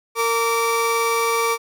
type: tone pair together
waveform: 30% pulse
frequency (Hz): 459.9 / 1159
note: A#4 / D6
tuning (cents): -23 / -23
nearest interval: octave + major third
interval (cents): 1600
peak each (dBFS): -18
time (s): 0.15-1.58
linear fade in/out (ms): 50
effects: none